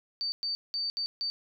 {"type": "tone bursts at uneven times", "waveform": "sine", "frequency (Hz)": 4594, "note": "D8", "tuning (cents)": -39, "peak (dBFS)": -29, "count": 5, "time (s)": [[0.21, 0.32], [0.43, 0.55], [0.74, 0.9], [0.97, 1.06], [1.21, 1.3]], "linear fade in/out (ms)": 0, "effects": []}